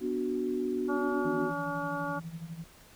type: chord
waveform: sine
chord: B minor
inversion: none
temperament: equal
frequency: 246.9 / 293.7 / 370 Hz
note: B3 / D4 / F#4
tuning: 0 / 0 / 0 cents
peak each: -34 / -35 / -31 dBFS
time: 0-1.52 s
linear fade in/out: 50 ms
type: harmonic tone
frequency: 285.1 Hz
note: C#4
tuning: 49 cents sharp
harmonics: 1 / 2 / 3 / 4 / 5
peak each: -38 / -38 / -38 / -38 / -38 dBFS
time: 0.88-2.2 s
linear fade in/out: 20 ms
type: tone with tremolo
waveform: sine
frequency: 164.81 Hz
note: E3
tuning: in tune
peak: -35 dBFS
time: 1.25-2.64 s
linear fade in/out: 0 ms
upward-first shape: sine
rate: 12 Hz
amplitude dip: 75%
effects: pink hiss -56 dBFS RMS until 2.95 s